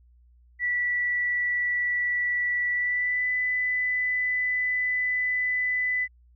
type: tone with pitch glide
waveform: sine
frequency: 1956 to 1998.3 Hz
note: B6 to B6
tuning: -17 to +20 cents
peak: -23 dBFS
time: 0.59-6.08 s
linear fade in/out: 50 ms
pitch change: +37 cents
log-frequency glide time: 2.71-3.3 s
effects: added 60 Hz sine -54 dBFS peak until 6.35 s